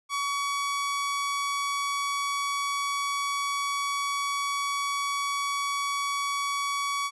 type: tone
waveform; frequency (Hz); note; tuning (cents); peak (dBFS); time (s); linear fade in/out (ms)
sawtooth; 1130; C#6; +33; -23; 0.09-7.11; 50
effects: resampled to 24000 Hz